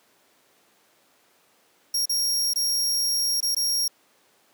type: tone with dropouts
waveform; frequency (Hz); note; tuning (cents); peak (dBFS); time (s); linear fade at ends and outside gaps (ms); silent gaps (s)
sawtooth; 5588; F8; 0; -19; 1.94-3.88; 5; 2.057-2.094 / 2.536-2.558 / 3.405-3.427 / 3.548-3.565
effects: pink hiss -61 dBFS RMS until 4.53 s + high-pass 300 Hz 12 dB/octave